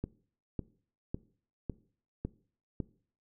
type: click train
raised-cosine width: 3 ms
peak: -21 dBFS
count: 6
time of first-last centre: 0.04-2.802 s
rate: 1.81 Hz
effects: noise-tail reverb RT60 0.5 s tail -20 dB re dry